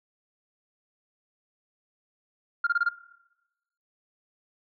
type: tone bursts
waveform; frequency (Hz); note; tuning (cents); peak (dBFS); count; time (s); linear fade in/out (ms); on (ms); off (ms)
sine; 1400; F6; +4; -19; 5; 2.64-2.889; 5; 29; 26
effects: noise-tail reverb RT60 1.0 s tail -20 dB re dry + tanh soft clip ceiling -17 dBFS